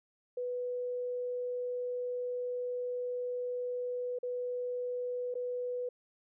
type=tone with dropouts; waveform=sine; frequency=493.9 Hz; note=B4; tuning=in tune; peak=-33 dBFS; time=0.37-5.89 s; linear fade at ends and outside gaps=5 ms; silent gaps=4.188-4.23 / 5.342-5.352 s; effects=none